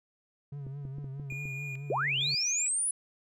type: tone with vibrato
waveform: triangle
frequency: 138.59 Hz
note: C#3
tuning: in tune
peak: -35 dBFS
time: 0.52-2.35 s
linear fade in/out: 5 ms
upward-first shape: triangle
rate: 4.7 Hz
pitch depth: 85 cents each way
type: clicks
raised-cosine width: 3 ms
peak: -32 dBFS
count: 7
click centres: 0.667 / 0.852 / 0.984 / 1.044 / 1.198 / 1.323 / 1.455 s
type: tone with tremolo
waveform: triangle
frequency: 2431 Hz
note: D#7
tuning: 41 cents flat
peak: -36 dBFS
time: 1.3-2.69 s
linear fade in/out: 2 ms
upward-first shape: square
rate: 1.1 Hz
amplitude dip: 80%
type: linear sweep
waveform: sine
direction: up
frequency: 329.6 to 10180 Hz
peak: -27 dBFS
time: 1.9-2.91 s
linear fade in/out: 2 ms
effects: none